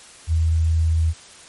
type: tone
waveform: sine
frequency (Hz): 81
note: E2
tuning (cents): -30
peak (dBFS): -15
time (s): 0.27-1.14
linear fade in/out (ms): 50
effects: white hiss -44 dBFS RMS until 1.48 s + MP3 48 kbps